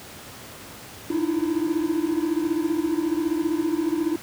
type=tone cluster; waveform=triangle; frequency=302.5 / 323.7 / 338.5 Hz; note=D#4 / E4 / E4; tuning=-49 / -31 / +46 cents; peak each=-24 dBFS; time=1.1-4.16 s; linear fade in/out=5 ms; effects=pink hiss -41 dBFS RMS until 4.22 s + high-pass 80 Hz 12 dB/octave